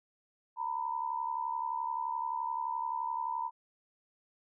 sine tone pair together, 916.2 / 987.8 Hz, A#5 / B5, -30 / 0 cents, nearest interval minor second, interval 130 cents, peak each -35 / -35 dBFS, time 0.56-3.51 s, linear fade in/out 50 ms, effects none

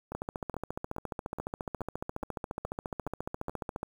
two click trains, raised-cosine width 1 ms, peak -24 / -20 dBFS, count 9 / 54, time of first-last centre 0.12-3.496 / 0.15-3.831 s, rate 2.37 / 14.4 Hz, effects 8-bit

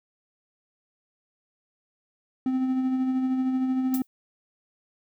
triangle tone with tremolo, 259.3 Hz, C4, 15 cents flat, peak -19 dBFS, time 2.46-4.02 s, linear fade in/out 2 ms, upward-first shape sine, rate 13 Hz, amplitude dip 35%
violet noise with exponential decay, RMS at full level -29 dBFS, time 3.94-4.07 s, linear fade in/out 0 ms, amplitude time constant 27 ms
effects none

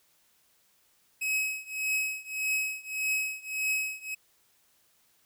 45% pulse tone with tremolo, 2556 Hz, D#7, 46 cents sharp, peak -25 dBFS, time 1.21-4.15 s, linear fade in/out 10 ms, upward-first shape triangle, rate 1.7 Hz, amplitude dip 95%, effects white hiss -67 dBFS RMS until 5.25 s

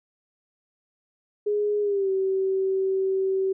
sine tone with pitch glide, 415.3 to 383 Hz, G#4 to G4, 0 to -40 cents, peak -21 dBFS, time 1.46-3.53 s, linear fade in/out 10 ms, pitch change -140 cents, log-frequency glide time 1.81-2.1 s, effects none

